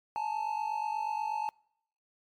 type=tone pair together; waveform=triangle; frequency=850 / 898.3 Hz; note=G#5 / A5; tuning=+40 / +36 cents; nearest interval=minor second; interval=96 cents; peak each=-31 / -32 dBFS; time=0.16-1.49 s; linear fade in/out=0 ms; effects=noise-tail reverb RT60 0.7 s tail -26 dB re dry + MP3 96 kbps